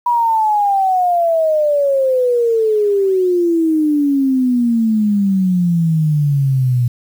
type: exponential sweep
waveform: sine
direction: down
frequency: 974 to 120 Hz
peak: -11 dBFS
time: 0.06-6.88 s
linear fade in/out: 5 ms
effects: 7-bit